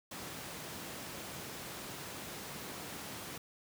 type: high-pass noise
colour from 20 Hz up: pink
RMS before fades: -45 dBFS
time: 0.11-3.38 s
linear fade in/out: 5 ms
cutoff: 120 Hz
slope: 12 dB/octave
effects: none